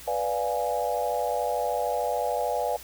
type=chord; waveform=sine; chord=B diminished seventh; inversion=none; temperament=equal; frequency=493.9 / 587.3 / 698.5 / 830.6 Hz; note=B4 / D5 / F5 / Ab5; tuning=0 / 0 / 0 / 0 cents; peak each=-30 dBFS; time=0.07-2.77 s; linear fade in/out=10 ms; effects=added 60 Hz sine -51 dBFS peak until 2.83 s + white hiss -45 dBFS RMS until 2.83 s